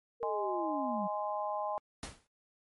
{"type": "linear sweep", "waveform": "sine", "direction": "down", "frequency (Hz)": [473.5, 185], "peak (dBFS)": -35, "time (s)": [0.2, 1.08], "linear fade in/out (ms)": 20}
{"type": "chord", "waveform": "sine", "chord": "Ab major", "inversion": "second", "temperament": "just", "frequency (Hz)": [623, 830.6, 1038.3], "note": ["Eb5", "Ab5", "C6"], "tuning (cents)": [2, 0, -14], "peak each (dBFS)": [-37, -36, -38], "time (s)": [0.23, 1.78], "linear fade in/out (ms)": 0}
{"type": "noise with exponential decay", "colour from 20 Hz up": "pink", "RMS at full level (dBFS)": -38, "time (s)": [2.03, 2.27], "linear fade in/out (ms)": 1, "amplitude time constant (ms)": 51}
{"effects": ["MP3 48 kbps"]}